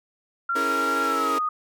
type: tone with pitch glide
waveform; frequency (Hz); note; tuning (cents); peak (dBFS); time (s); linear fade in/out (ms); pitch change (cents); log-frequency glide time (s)
sine; 1376 to 1240.1; F6 to D#6; -26 to -6; -22; 0.49-1.49; 5; -180; 1.03-1.36
type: chord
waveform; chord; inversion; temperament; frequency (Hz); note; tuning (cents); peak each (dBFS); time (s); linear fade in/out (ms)
sawtooth; A# half-diminished seventh; first; equal; 277.2 / 329.6 / 415.3 / 466.2; C#4 / E4 / G#4 / A#4; 0 / 0 / 0 / 0; -27 / -29 / -30 / -27; 0.55-1.39; 10
effects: none